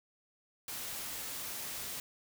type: noise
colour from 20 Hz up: white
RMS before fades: -41 dBFS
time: 0.68-2 s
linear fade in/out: 2 ms
effects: none